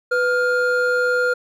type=tone pair together; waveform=triangle; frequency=496.4 / 1407.3 Hz; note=B4 / F6; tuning=+9 / +13 cents; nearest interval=octave + tritone; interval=1804 cents; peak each=-17 dBFS; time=0.11-1.34 s; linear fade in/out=10 ms; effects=none